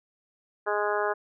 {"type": "harmonic tone", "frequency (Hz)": 207.7, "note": "G#3", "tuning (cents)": 0, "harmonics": [2, 3, 4, 5, 6, 7, 8], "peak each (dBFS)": [-29, -31, -32, -33, -34, -34, -35], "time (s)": [0.66, 1.14], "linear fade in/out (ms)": 20, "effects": []}